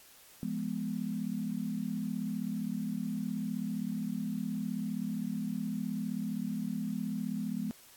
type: chord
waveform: sine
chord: F diminished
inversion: none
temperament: equal with one note detuned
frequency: 172.01 / 207.7 / 246.9 Hz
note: F3 / Ab3 / Cb4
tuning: -26 / 0 / 0 cents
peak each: -39 / -35 / -37 dBFS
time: 0.43-7.71 s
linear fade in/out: 0 ms
effects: white hiss -57 dBFS RMS until 7.96 s + AAC 64 kbps